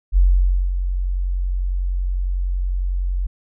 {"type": "tone with ADSR envelope", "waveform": "sine", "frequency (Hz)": 45.44, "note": "F#1", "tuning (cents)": -31, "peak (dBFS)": -9, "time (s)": [0.12, 3.27], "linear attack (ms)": 50, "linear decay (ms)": 540, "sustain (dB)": -9, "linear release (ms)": 10, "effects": []}